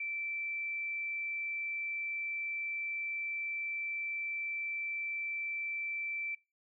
sine tone, 2333 Hz, D7, 12 cents flat, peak -35 dBFS, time 0-6.35 s, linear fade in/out 5 ms, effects noise-tail reverb RT60 0.3 s tail -25 dB re dry

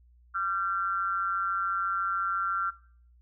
sine tone with amplitude modulation, 1370 Hz, F6, 34 cents flat, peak -23 dBFS, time 0.34-2.71 s, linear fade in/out 20 ms, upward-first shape sine, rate 186 Hz, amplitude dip 80%, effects noise-tail reverb RT60 0.5 s tail -20 dB re dry + added 60 Hz sine -56 dBFS peak until 3.21 s

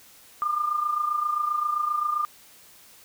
sine tone with amplitude modulation, 1204 Hz, D6, 43 cents sharp, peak -20 dBFS, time 0.42-2.25 s, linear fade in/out 0 ms, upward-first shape sine, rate 27.6 Hz, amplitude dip 65%, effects white hiss -52 dBFS RMS until 3.04 s

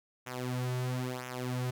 sawtooth tone with flanger, 126.1 Hz, B2, 36 cents sharp, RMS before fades -35 dBFS, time 0.26-1.71 s, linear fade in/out 10 ms, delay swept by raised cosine 0.22 to 3.82 ms, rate 1 Hz, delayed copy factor -0.8, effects none

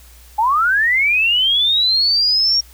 sine linear sweep, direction up, 823 to 5610 Hz, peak -12 dBFS, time 0.38-2.61 s, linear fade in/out 10 ms, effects added 60 Hz sine -42 dBFS peak until 2.73 s + white hiss -47 dBFS RMS until 2.73 s

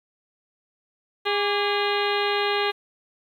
harmonic tone with a mistuned harmonic, 408.8 Hz, G#4, 27 cents flat, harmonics 1 / 2 / 3 / 4 / 5 / 6 / 7 / 8 / 9 / 10, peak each -25 / -28 / -30 / -31 / -32 / -33 / -33 / -34 / -35 / -35 dBFS, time 1.25-2.72 s, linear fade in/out 20 ms, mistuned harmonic 3, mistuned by -75 cents, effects 9-bit

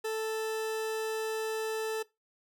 40% pulse tone, 440 Hz, A4, in tune, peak -30 dBFS, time 0.04-2.03 s, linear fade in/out 10 ms, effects noise-tail reverb RT60 0.2 s tail -20 dB re dry

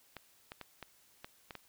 clicks, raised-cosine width 0.3 ms, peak -28 dBFS, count 7, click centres 0.167 / 0.519 / 0.613 / 0.827 / 1.245 / 1.508 / 1.553 s, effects white hiss -66 dBFS RMS until 1.68 s

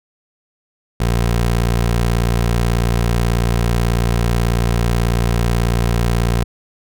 20% pulse tone, 58.27 Hz, A#1, in tune, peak -9 dBFS, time 1-6.44 s, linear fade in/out 5 ms, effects none

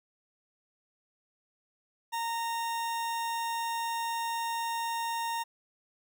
40% pulse tone, 924 Hz, A#5, 16 cents flat, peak -30 dBFS, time 2.12-5.44 s, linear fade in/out 20 ms, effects none

